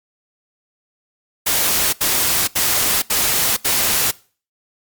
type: noise bursts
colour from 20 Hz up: white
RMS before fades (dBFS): -17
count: 5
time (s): 1.46-4.114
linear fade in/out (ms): 10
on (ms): 470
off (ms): 76
effects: noise-tail reverb RT60 0.4 s tail -22 dB re dry + Opus 48 kbps